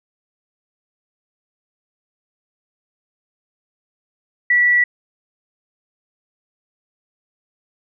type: tone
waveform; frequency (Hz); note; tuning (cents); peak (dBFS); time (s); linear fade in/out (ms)
sine; 1951; B6; -22; -11; 4.5-4.84; 5
effects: none